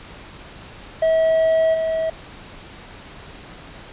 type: tone with level steps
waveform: triangle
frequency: 645 Hz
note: E5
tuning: 38 cents flat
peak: -12 / -17 dBFS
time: 1.02-2.1 s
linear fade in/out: 5 ms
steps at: 1.73 s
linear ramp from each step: 20 ms
effects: pink hiss -40 dBFS RMS until 3.92 s + resampled to 8000 Hz